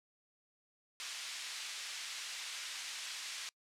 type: band-pass noise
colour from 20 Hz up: pink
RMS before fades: -44 dBFS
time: 1-3.49 s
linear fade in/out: 0 ms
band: 2400 to 7300 Hz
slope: 12 dB/octave
effects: noise-tail reverb RT60 0.1 s tail -26 dB re dry + low-pass 11000 Hz 12 dB/octave